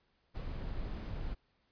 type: noise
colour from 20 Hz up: brown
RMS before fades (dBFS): -39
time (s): 0.34-1.35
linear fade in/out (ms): 20
effects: pink hiss -75 dBFS RMS until 1.71 s + resampled to 11025 Hz